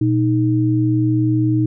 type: tone pair together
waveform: sine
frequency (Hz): 120 / 312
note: B2 / D#4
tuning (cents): -49 / +5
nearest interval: octave + perfect fourth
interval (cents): 1654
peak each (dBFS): -16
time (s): 0.01-1.66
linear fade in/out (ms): 5
effects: none